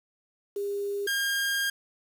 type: tone pair in turn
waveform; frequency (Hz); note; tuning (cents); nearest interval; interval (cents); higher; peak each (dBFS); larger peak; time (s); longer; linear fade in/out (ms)
sine / sawtooth; 403.4 / 1613.6; G4 / G6; +50 / +50; 2 octaves; 2400; second; -28 / -22; second; 0.56-1.07 / 1.07-1.7; second; 5
effects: 8-bit